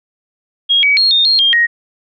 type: tone with pitch steps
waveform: sine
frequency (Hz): 3274 / 2271 / 4265 / 3662 / 4237 / 3210 / 1879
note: G#7 / C#7 / C8 / A#7 / C8 / G7 / A#6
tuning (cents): -25 / +41 / +32 / -32 / +21 / +40 / +13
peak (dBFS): -8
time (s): 0.69-1.67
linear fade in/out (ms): 20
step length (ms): 140
effects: none